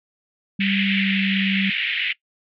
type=tone with pitch glide; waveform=sine; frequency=196 to 193.75 Hz; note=G3 to G3; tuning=0 to -20 cents; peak=-20 dBFS; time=0.59-1.7 s; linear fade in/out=5 ms; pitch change=-20 cents; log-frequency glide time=0.86-1.13 s
type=band-pass noise; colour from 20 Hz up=pink; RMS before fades=-24 dBFS; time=0.6-2.13 s; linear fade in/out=10 ms; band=1900 to 3200 Hz; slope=48 dB/octave
effects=noise-tail reverb RT60 0.1 s tail -20 dB re dry